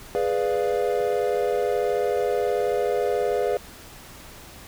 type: chord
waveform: triangle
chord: G# diminished seventh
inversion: none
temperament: equal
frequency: 415.3 / 493.9 / 587.3 / 698.5 Hz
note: G#4 / B4 / D5 / F5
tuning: 0 / 0 / 0 / 0 cents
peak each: -23 / -23 / -27 / -27 dBFS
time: 0.15-3.57 s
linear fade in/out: 0 ms
effects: pink hiss -44 dBFS RMS until 4.67 s